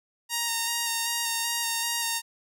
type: tone with vibrato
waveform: 5% pulse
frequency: 930 Hz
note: A#5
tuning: 4 cents flat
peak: -14 dBFS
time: 0.29-2.22 s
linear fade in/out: 50 ms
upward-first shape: square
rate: 2.6 Hz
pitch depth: 15 cents each way
effects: none